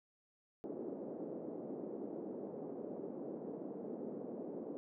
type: band-pass noise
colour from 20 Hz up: white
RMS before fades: -45 dBFS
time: 0.64-4.77 s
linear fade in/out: 0 ms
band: 210 to 480 Hz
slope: 24 dB/octave
effects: none